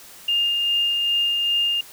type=tone with tremolo; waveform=sine; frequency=2816 Hz; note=F7; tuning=14 cents sharp; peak=-17 dBFS; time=0.28-1.81 s; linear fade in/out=5 ms; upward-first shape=sine; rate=2.5 Hz; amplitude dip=25%; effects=white hiss -44 dBFS RMS until 1.92 s